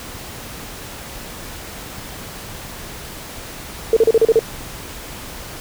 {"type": "tone bursts", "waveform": "sine", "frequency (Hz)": 449.9, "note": "A4", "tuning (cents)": 39, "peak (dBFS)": -8, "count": 7, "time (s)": [3.93, 4.392], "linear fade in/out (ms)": 2, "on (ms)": 36, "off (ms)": 35, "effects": ["pink hiss -33 dBFS RMS until 5.6 s"]}